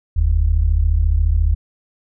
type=tone pair together; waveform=sine; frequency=43.83 / 78.1 Hz; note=F1 / D#2; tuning=+7 / +7 cents; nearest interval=minor seventh; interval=1000 cents; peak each=-15 dBFS; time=0.16-1.55 s; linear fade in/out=10 ms; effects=none